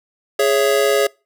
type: chord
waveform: square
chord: C# minor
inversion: second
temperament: just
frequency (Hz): 415.8 / 554.4 / 665.2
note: G#4 / C#5 / E5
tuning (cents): +2 / 0 / +16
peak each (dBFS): -17 / -18 / -22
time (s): 0.39-1.07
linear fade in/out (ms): 5
effects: noise-tail reverb RT60 0.3 s tail -26 dB re dry